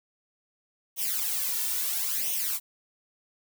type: noise with flanger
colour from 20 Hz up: blue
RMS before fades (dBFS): -29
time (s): 0.96-2.6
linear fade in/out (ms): 50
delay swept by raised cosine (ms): 0.33 to 2.23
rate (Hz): 0.74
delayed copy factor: +0.75
effects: none